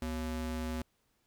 square ring-modulated tone, 155.3 Hz, D#3, 3 cents flat, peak -32 dBFS, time 0.02-0.82 s, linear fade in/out 2 ms, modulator 87.1 Hz, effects pink hiss -75 dBFS RMS until 1.26 s

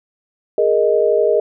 sine chord, Ab suspended second, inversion none, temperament just, 415.3 / 467.2 / 623 Hz, Ab4 / Bb4 / Eb5, 0 / +4 / +2 cents, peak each -16 dBFS, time 0.58-1.4 s, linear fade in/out 2 ms, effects none

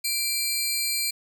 15% pulse tone pair together, 2349 / 4185 Hz, D7 / C8, 0 / 0 cents, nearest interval minor seventh, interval 1000 cents, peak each -21 / -20 dBFS, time 0.04-1.11 s, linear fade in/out 10 ms, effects none

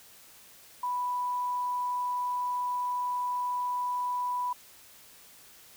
sine tone, 987.8 Hz, B5, in tune, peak -28 dBFS, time 0.83-4.53 s, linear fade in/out 5 ms, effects white hiss -54 dBFS RMS until 5.76 s

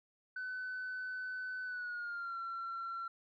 sine tone with pitch glide, 1508 to 1359.1 Hz, F#6 to F6, +32 to -48 cents, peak -37 dBFS, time 0.36-3.08 s, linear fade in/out 5 ms, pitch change -180 cents, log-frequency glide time 1.64-2.38 s, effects tanh soft clip ceiling -36 dBFS

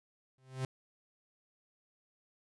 45% pulse tone with exponential growth, 130.81 Hz, C3, in tune, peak -31 dBFS, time 0.38-0.65 s, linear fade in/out 2 ms, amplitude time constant 57 ms, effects resampled to 24000 Hz

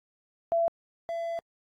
sine / triangle tone pair in turn, 672 / 672 Hz, E5 / E5, +33 / +33 cents, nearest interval unison, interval 0 cents, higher neither, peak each -22 / -28 dBFS, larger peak first, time 0.52-0.68 / 1.09-1.39 s, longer second, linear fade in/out 0 ms, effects AAC 64 kbps

